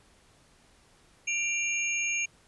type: tone cluster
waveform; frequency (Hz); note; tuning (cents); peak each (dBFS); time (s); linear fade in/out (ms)
sine; 2367 / 2764 / 6550; D7 / F7 / G#8; +13 / -19 / -25; -29 / -34 / -33; 1.27-2.26; 10
effects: pink hiss -61 dBFS RMS until 2.47 s + resampled to 24000 Hz